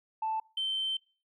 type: tone pair in turn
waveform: sine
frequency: 880 / 3101 Hz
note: A5 / G7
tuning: 0 / -19 cents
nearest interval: octave + minor seventh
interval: 2181 cents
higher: second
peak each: -28 dBFS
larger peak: neither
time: 0.22-0.4 / 0.57-0.97 s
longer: second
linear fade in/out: 5 ms
effects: noise-tail reverb RT60 0.4 s tail -25 dB re dry + tanh soft clip ceiling -25 dBFS